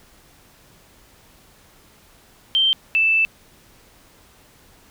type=tone pair in turn; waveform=sine; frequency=3136 / 2643 Hz; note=G7 / E7; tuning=0 / +4 cents; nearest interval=minor third; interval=296 cents; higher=first; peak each=-14 dBFS; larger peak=neither; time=2.55-2.73 / 2.95-3.25 s; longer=second; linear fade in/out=0 ms; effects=pink hiss -52 dBFS RMS until 4.9 s